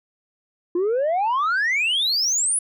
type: exponential sweep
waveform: sine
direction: up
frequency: 338.3 to 10340 Hz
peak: -16 dBFS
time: 0.75-2.59 s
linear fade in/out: 5 ms
effects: tanh soft clip ceiling -17 dBFS